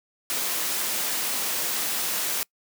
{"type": "noise", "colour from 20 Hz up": "white", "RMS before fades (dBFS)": -27, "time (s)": [0.3, 2.43], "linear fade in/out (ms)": 0, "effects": ["noise-tail reverb RT60 0.1 s tail -25 dB re dry", "high-pass 200 Hz 12 dB/octave"]}